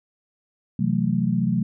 sine chord, F# half-diminished seventh, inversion second, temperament equal with one note detuned, 129.31 / 164.81 / 185 / 220 Hz, C3 / E3 / F#3 / A3, -20 / 0 / 0 / 0 cents, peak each -26 / -26 / -23 / -24 dBFS, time 0.79-1.63 s, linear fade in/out 5 ms, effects none

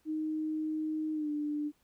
sine tone with pitch glide, 311.1 to 296.7 Hz, D#4 to D4, 0 to +18 cents, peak -31 dBFS, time 0.05-1.72 s, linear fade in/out 50 ms, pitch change -82 cents, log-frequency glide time 1.13-1.3 s, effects pink hiss -72 dBFS RMS until 1.83 s

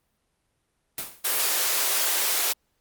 white noise with exponential decay, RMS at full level -28 dBFS, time 0.98-1.3 s, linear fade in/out 2 ms, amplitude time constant 68 ms
white high-pass noise, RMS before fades -24 dBFS, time 1.24-2.53 s, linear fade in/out 10 ms, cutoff 360 Hz, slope 24 dB/octave
effects pink hiss -73 dBFS RMS until 2.8 s + Opus 32 kbps

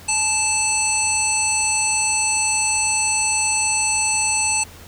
harmonic tone with a mistuned harmonic, 870 Hz, A5, 20 cents flat, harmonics 1 / 3 / 5 / 7 / 9 / 10, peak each -26 / -23 / -28 / -28 / -21 / -25 dBFS, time 0.08-4.64 s, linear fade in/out 10 ms, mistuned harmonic 3, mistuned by +19 cents, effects added 85 Hz sine -43 dBFS peak until 4.87 s + pink hiss -43 dBFS RMS until 4.87 s

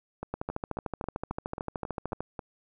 two click trains, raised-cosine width 1 ms, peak -21 / -18 dBFS, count 9 / 26, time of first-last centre 0.23-2.392 / 0.34-2.206 s, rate 3.7 / 13.4 Hz, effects none

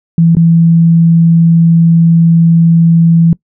sine tone with dropouts, 166.4 Hz, E3, 17 cents sharp, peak -3 dBFS, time 0.18-3.33 s, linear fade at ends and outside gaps 2 ms, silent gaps 0.351-0.368 s, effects noise-tail reverb RT60 0.1 s tail -22 dB re dry

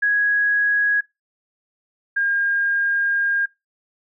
sine tone pair in turn, 1661.2 / 1614.8 Hz, G#6 / G#6, 0 / -49 cents, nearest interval unison, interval 49 cents, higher first, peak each -15 / -17 dBFS, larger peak first, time 0.02-1.01 / 2.16-3.46 s, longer second, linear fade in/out 10 ms, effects noise-tail reverb RT60 0.2 s tail -21 dB re dry

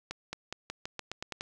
accelerating click train, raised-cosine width 0.2 ms, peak -19 dBFS, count 10, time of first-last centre 0.11-1.409 s, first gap 220 ms, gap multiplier 0.89, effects none

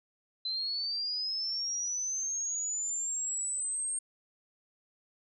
sine linear sweep, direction up, 4038 to 8570 Hz, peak -31 dBFS, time 0.45-3.99 s, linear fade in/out 5 ms, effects none

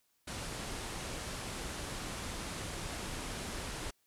pink low-pass noise, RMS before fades -41 dBFS, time 0.27-3.91 s, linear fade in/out 10 ms, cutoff 11000 Hz, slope 48 dB/octave, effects white hiss -75 dBFS RMS until 4.06 s

